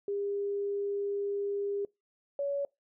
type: tone pair in turn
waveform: sine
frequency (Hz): 403 / 563.9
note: G4 / C#5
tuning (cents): +48 / +30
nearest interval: tritone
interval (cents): 582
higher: second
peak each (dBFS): -30 / -29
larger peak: second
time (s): 0.08-1.85 / 2.39-2.65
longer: first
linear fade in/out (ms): 2
effects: noise-tail reverb RT60 0.2 s tail -24 dB re dry